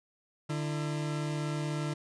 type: tone pair together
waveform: 40% pulse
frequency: 149.31 / 335.2 Hz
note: D3 / E4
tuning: +29 / +29 cents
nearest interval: octave + major second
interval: 1400 cents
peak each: -31 / -38 dBFS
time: 0.49-1.94 s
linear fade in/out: 10 ms
effects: resampled to 22050 Hz